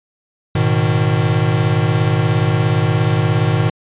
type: chord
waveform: square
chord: G# minor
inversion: none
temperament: equal with one note detuned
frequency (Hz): 106.44 / 123.47 / 155.56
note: G#2 / B2 / D#3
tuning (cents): +43 / 0 / 0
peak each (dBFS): -18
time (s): 0.55-3.7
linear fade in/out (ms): 5
effects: resampled to 8000 Hz